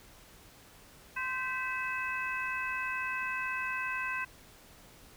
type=harmonic tone with a mistuned harmonic; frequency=517 Hz; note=C5; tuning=21 cents flat; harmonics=2 / 3 / 4 / 5; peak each=-38 / -36 / -41 / -37 dBFS; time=1.16-4.25 s; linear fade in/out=10 ms; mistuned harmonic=4; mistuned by=-70 cents; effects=pink hiss -56 dBFS RMS until 5.16 s